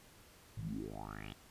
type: tone with low-pass filter sweep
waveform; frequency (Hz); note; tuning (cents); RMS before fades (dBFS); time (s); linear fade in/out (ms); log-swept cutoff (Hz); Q
10% pulse; 52; G#1; +3; -44; 0.57-1.33; 5; 110 to 3500; 7.5
effects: pink hiss -61 dBFS RMS until 1.5 s + resampled to 32000 Hz